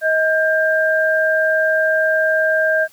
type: tone pair together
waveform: sine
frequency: 632.2 / 1593 Hz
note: D#5 / G6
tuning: +27 / +27 cents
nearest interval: octave + major third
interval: 1600 cents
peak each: -16 dBFS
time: 0.01-2.88 s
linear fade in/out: 50 ms
effects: white hiss -50 dBFS RMS until 2.92 s